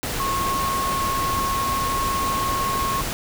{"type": "tone in noise", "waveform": "sine", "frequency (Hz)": 1089, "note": "C#6", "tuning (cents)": -31, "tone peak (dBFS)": -22, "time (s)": [0.2, 3.01], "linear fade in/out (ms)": 0, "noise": "pink", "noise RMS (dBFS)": -27, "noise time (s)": [0.03, 3.13], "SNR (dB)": 2, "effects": []}